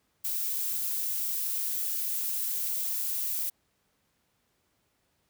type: noise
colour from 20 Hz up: violet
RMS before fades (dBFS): -31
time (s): 0.24-3.5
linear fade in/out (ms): 10
effects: pink hiss -73 dBFS RMS until 5.29 s + high-pass 60 Hz 12 dB/octave